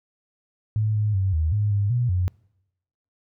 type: tone with pitch steps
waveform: sine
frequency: 107.8 / 105.9 / 95.8 / 78.9 / 104.3 / 101.3 / 121.9 / 90.5 Hz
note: A2 / G#2 / G2 / D#2 / G#2 / G#2 / B2 / F#2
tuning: -35 / +34 / -39 / +25 / +8 / -43 / -22 / -38 cents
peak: -19 dBFS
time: 0.76-2.28 s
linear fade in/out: 0 ms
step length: 190 ms
effects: noise-tail reverb RT60 0.9 s tail -26 dB re dry